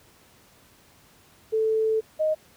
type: tone pair in turn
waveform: sine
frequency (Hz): 440 / 622.3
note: A4 / D#5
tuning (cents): 0 / 0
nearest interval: tritone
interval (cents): 600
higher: second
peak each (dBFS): -20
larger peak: neither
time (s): 1.52-2.01 / 2.19-2.35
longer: first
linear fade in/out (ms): 20
effects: pink hiss -56 dBFS RMS until 2.56 s + high-pass 60 Hz 12 dB/octave